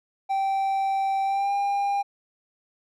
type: tone with pitch glide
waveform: triangle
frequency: 779 to 802.3 Hz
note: G5 to G5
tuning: -11 to +40 cents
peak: -20 dBFS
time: 0.29-2.03 s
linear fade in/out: 20 ms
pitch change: +51 cents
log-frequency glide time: 1.24-1.53 s
effects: none